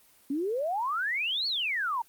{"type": "exponential two-way sweep", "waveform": "sine", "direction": "up then down", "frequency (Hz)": [265.2, 4524, 891], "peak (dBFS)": -27, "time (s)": [0.3, 2.02], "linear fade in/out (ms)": 5, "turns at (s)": 1.47, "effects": ["white hiss -60 dBFS RMS until 2.08 s", "Opus 24 kbps"]}